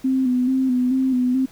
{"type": "tone with vibrato", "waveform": "sine", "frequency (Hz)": 256.4, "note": "C4", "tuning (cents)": -35, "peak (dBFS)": -16, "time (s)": [0.04, 1.46], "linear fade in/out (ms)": 10, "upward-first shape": "square", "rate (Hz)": 2.3, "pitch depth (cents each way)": 42, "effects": ["pink hiss -49 dBFS RMS until 1.51 s"]}